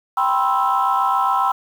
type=chord; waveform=sine; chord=C major seventh; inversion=second; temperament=equal with one note detuned; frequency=784 / 987.8 / 1055 / 1318.5 Hz; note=G5 / B5 / C6 / E6; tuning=0 / 0 / +14 / 0 cents; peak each=-20 dBFS; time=0.17-1.52 s; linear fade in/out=5 ms; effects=tanh soft clip ceiling -8 dBFS + 7-bit